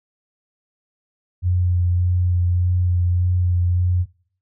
sine tone with vibrato, 89.1 Hz, F2, 35 cents sharp, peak -15 dBFS, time 1.42-4.06 s, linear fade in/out 50 ms, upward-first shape sine, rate 1.7 Hz, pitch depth 16 cents each way, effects noise-tail reverb RT60 0.5 s tail -19 dB re dry

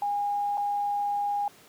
sine tone with dropouts, 816 Hz, G#5, 31 cents flat, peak -25 dBFS, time 0.02-1.48 s, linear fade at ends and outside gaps 2 ms, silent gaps 0.573-0.578 s, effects pink hiss -54 dBFS RMS until 1.68 s + high-pass 150 Hz 12 dB/octave

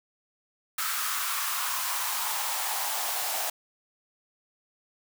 white noise with high-pass filter sweep, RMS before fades -30 dBFS, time 0.78-3.5 s, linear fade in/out 5 ms, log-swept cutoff 1300 to 700 Hz, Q 3.9, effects none

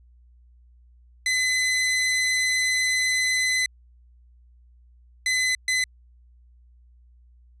sawtooth tone bursts at uneven times, 2023 Hz, B6, 41 cents sharp, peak -17 dBFS, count 3, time 1.26-3.66 / 5.26-5.55 / 5.68-5.84 s, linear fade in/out 2 ms, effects added 60 Hz sine -51 dBFS peak until 7.6 s + resampled to 22050 Hz

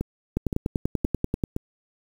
two click trains, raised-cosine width 3 ms, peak -13 / -10 dBFS, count 4 / 12, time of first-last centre 0.01-1.564 / 0.37-1.438 s, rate 1.93 / 10.3 Hz, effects 7-bit

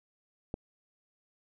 click, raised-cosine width 2 ms, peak -21 dBFS, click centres 0.541 s, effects none

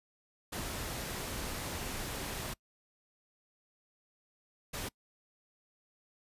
pink noise bursts at uneven times, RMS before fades -39 dBFS, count 2, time 0.52-2.54 / 4.73-4.89 s, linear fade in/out 10 ms, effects noise-tail reverb RT60 0.1 s tail -25 dB re dry + resampled to 32000 Hz

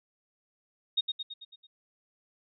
sine tone with echo, 3718 Hz, A#7, 5 cents flat, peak -23 dBFS, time 0.97-1.01 s, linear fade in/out 10 ms, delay 110 ms, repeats 6, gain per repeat -5 dB, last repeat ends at 1.67 s, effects none

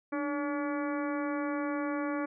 harmonic tone with a mistuned harmonic, 285.2 Hz, C#4, 49 cents sharp, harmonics 1 / 2 / 3 / 4 / 5 / 6 / 7 / 8, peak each -32 / -37 / -43 / -40 / -43 / -46 / -49 / -48 dBFS, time 0.12-2.26 s, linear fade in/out 10 ms, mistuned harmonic 1, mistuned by +70 cents, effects none

